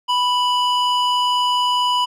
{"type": "tone with band-pass filter", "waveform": "square", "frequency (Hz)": 987.8, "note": "B5", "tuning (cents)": 0, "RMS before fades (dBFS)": -18, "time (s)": [0.08, 2.06], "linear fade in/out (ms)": 20, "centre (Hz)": 2100, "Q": 2, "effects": []}